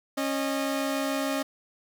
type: tone pair together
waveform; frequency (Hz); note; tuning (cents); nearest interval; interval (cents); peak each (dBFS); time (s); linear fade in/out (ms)
sawtooth; 273.6 / 614.2; C#4 / D#5; -23 / -23; octave + major second; 1400; -24 / -27; 0.17-1.43; 10
effects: none